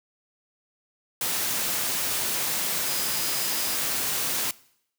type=tone in noise; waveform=sine; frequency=4964 Hz; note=D#8; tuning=5 cents flat; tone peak=-36 dBFS; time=2.87-3.76 s; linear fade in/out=2 ms; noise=white; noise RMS=-27 dBFS; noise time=1.21-4.51 s; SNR=-12 dB; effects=noise-tail reverb RT60 0.7 s tail -21 dB re dry + high-pass 100 Hz 12 dB/octave